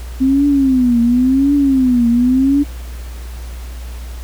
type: tone with vibrato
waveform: sine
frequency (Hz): 259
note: C4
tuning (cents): -17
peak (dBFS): -9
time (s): 0.2-2.64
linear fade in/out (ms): 20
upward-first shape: triangle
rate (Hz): 0.93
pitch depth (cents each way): 190
effects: added 60 Hz sine -25 dBFS peak until 4.23 s + pink hiss -39 dBFS RMS until 4.23 s